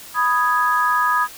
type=chord; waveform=sine; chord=G# minor; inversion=first; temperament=equal; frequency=987.8 / 1244.5 / 1661.2 Hz; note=B5 / D#6 / G#6; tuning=0 / 0 / 0 cents; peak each=-20 / -18 / -21 dBFS; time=0.14-1.28 s; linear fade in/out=50 ms; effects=white hiss -39 dBFS RMS until 1.37 s